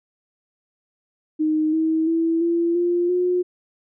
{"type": "tone with pitch steps", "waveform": "sine", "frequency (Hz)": [310.3, 319.6, 329.1, 339, 349.1, 359.5], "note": ["D#4", "D#4", "E4", "E4", "F4", "F#4"], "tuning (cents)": [-5, 47, -3, 49, -1, -50], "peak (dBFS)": -17, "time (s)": [1.39, 3.43], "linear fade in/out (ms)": 20, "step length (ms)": 340, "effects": []}